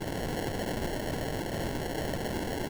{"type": "noise with sample-and-hold", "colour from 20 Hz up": "white", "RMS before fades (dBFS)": -33, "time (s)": [0, 2.69], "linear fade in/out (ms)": 20, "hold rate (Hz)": 1225, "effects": []}